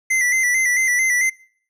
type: tone with vibrato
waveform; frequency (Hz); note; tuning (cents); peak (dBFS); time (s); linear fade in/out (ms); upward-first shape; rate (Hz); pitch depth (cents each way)
square; 2016; B6; +35; -16; 0.1-1.3; 10; square; 4.5; 46
effects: noise-tail reverb RT60 0.6 s tail -25 dB re dry + low-pass 12000 Hz 12 dB/octave